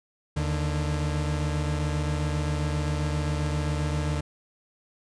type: tone pair together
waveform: 40% pulse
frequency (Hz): 77.78 / 148.02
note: D#2 / D3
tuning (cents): 0 / +14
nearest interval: major seventh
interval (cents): 1114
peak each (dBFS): -27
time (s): 0.36-4.21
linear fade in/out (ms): 10
effects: resampled to 22050 Hz